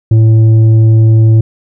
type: tone with tanh clipping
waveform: sine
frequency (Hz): 111.1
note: A2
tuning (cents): +17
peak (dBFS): -4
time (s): 0.11-1.41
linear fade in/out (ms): 5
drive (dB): 6
effects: none